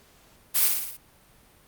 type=noise with echo; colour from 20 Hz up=blue; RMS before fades=-21 dBFS; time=0.54-0.69 s; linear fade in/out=20 ms; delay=57 ms; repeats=5; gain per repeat=-4 dB; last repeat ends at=0.975 s; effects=pink hiss -57 dBFS RMS until 1.67 s + Opus 48 kbps